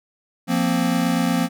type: chord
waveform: square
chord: F suspended fourth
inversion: none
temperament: equal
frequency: 174.61 / 233.1 / 261.6 Hz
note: F3 / Bb3 / C4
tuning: 0 / 0 / 0 cents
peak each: -23 dBFS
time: 0.47-1.49 s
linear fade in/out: 50 ms
effects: none